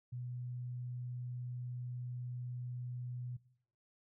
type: tone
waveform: sine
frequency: 123.47 Hz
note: B2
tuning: in tune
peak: -40 dBFS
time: 0.12-3.37 s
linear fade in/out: 10 ms
effects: noise-tail reverb RT60 0.6 s tail -18 dB re dry